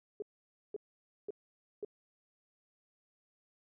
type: tone bursts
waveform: sine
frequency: 415.3 Hz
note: G#4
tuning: in tune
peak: -36 dBFS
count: 4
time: 0.2-1.848 s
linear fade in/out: 2 ms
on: 22 ms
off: 520 ms
effects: none